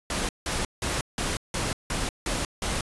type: noise bursts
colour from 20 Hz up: pink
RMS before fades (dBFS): -28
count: 8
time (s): 0.1-2.81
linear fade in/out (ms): 2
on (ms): 190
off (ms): 170
effects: resampled to 24000 Hz